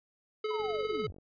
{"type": "tone with tremolo", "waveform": "square", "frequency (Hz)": 429.3, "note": "A4", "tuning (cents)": -43, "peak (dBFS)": -30, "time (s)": [0.44, 1.07], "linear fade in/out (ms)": 5, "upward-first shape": "sine", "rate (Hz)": 20, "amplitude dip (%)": 45}
{"type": "linear sweep", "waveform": "sine", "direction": "down", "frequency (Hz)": [1029, 53.4], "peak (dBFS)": -38, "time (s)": [0.5, 1.12], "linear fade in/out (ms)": 10}
{"type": "click train", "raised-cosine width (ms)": 2, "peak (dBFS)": -40, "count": 29, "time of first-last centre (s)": [0.6, 1.185], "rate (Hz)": 47.9}
{"effects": ["resampled to 11025 Hz"]}